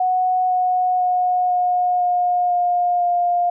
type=tone with pitch steps; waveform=sine; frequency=737 / 731.5 / 726 / 720.6 / 715.2 / 709.8 / 704.5 Hz; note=F#5 / F#5 / F#5 / F#5 / F5 / F5 / F5; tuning=-7 / -20 / -33 / -46 / +41 / +28 / +15 cents; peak=-15 dBFS; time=0-3.5 s; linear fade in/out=5 ms; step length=500 ms; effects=none